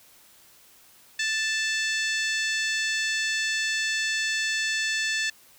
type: harmonic tone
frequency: 880 Hz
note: A5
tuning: in tune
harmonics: 2 / 3 / 4 / 5 / 6 / 7 / 8 / 9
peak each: -27 / -31 / -33 / -35 / -37 / -38 / -39 / -40 dBFS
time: 1.19-5.3 s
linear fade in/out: 5 ms
effects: white hiss -55 dBFS RMS until 5.58 s